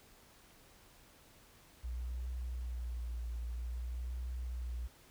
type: tone with vibrato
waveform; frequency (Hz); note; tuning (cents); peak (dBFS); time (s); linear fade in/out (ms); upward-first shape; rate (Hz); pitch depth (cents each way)
sine; 60.3; B1; -41; -37; 1.83-4.88; 20; triangle; 0.51; 55
effects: pink hiss -62 dBFS RMS until 5.1 s